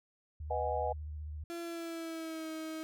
sine tone with vibrato, 75.7 Hz, D#2, 47 cents flat, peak -39 dBFS, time 0.4-1.44 s, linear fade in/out 5 ms, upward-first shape sine, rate 15 Hz, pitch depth 45 cents each way
sine chord, G# minor seventh, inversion first, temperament equal, 493.9 / 622.3 / 740 / 830.6 Hz, B4 / D#5 / F#5 / G#5, 0 / 0 / 0 / 0 cents, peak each -37 dBFS, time 0.5-0.93 s, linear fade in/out 10 ms
35% pulse tone with pitch glide, 340 to 317.2 Hz, F4 to D#4, -46 to +33 cents, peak -37 dBFS, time 1.5-2.83 s, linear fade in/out 0 ms, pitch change -121 cents, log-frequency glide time 1.6-2.5 s
effects none

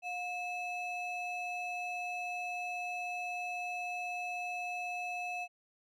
triangle ring-modulated tone, 1661.2 Hz, G#6, in tune, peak -31 dBFS, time 0.02-5.48 s, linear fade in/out 50 ms, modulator 945 Hz, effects none

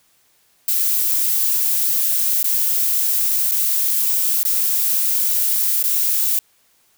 violet noise with dropouts, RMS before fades -18 dBFS, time 0.68-6.39 s, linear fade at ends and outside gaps 1 ms, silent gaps 2.429-2.443 / 3.512-3.518 / 4.431-4.451 / 5.827-5.839 s, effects white hiss -59 dBFS RMS until 6.97 s

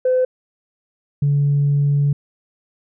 sine tone pair in turn, 510 / 143.11 Hz, C5 / D3, -44 / -44 cents, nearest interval octave + minor seventh, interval 2200 cents, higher first, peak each -12 dBFS, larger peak neither, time 0.05-0.25 / 1.22-2.13 s, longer second, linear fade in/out 5 ms, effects tanh soft clip ceiling -10 dBFS

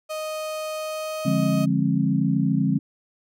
35% pulse tone with pitch glide, 622.3 to 626.3 Hz, D#5 to D#5, 0 to +11 cents, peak -26 dBFS, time 0.09-1.66 s, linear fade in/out 20 ms, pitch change +11 cents, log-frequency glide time 0.74-1.26 s
sine chord, D half-diminished seventh, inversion none, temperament equal with one note detuned, 146.83 / 174.61 / 207.7 / 266.8 Hz, D3 / F3 / Ab3 / C4, 0 / 0 / 0 / +34 cents, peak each -24 dBFS, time 1.25-2.79 s, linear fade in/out 10 ms
effects none

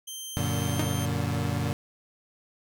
15% pulse tone with pitch glide, 3136 to 3160 Hz, G7 to G7, 0 to +13 cents, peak -29 dBFS, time 0.07-1.06 s, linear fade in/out 10 ms, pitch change +13 cents, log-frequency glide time 0.6-0.83 s
30% pulse chord, Gb augmented, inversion none, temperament equal with one note detuned, 92.5 / 116.54 / 144.14 Hz, Gb2 / Bb2 / D3, 0 / 0 / -32 cents, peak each -28 dBFS, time 0.37-1.73 s, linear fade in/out 0 ms
sawtooth tone with exponential decay, 308.9 Hz, D#4, 12 cents flat, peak -20 dBFS, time 0.79-0.91 s, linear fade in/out 5 ms, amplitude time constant 24 ms
effects none

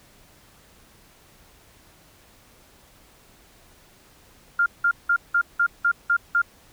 sine tone bursts, 1400 Hz, F6, 4 cents sharp, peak -16 dBFS, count 8, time 4.59-6.418 s, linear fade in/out 5 ms, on 71 ms, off 180 ms, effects pink hiss -54 dBFS RMS until 6.72 s

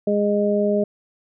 harmonic tone, 205.8 Hz, G#3, 16 cents flat, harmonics 1 / 2 / 3, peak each -21 / -21 / -21 dBFS, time 0.07-0.84 s, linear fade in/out 5 ms, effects none

